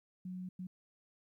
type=tone bursts at uneven times; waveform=sine; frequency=183.3 Hz; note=F#3; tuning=16 cents flat; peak=-40 dBFS; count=2; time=0.25-0.49 / 0.59-0.67 s; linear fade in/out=5 ms; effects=13-bit